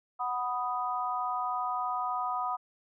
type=chord; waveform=sine; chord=B major; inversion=second; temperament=equal; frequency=740 / 987.8 / 1244.5 Hz; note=F#5 / B5 / D#6; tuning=0 / 0 / 0 cents; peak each=-34 / -34 / -33 dBFS; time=0.19-2.57 s; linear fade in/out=20 ms; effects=none